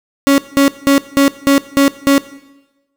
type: tone bursts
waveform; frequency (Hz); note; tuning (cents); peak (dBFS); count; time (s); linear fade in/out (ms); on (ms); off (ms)
35% pulse; 278.2; C#4; +6; -5; 7; 0.27-2.18; 0; 110; 190
effects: noise-tail reverb RT60 1.0 s tail -17 dB re dry